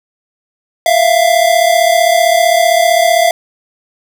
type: tone pair together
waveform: square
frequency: 662 / 697.5 Hz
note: E5 / F5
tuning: +7 / -2 cents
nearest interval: minor second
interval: 91 cents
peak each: -11 dBFS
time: 0.86-3.31 s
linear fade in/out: 2 ms
effects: none